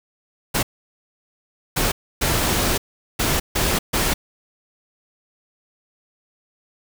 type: noise bursts at uneven times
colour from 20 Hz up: pink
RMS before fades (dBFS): -20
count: 6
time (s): 0.54-0.63 / 1.76-1.92 / 2.21-2.78 / 3.19-3.4 / 3.55-3.79 / 3.93-4.14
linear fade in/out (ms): 10
effects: none